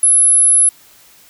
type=tone; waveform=sine; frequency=10970 Hz; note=F9; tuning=32 cents flat; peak=-7 dBFS; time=0.03-0.69 s; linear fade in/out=2 ms; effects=white hiss -46 dBFS RMS until 1.29 s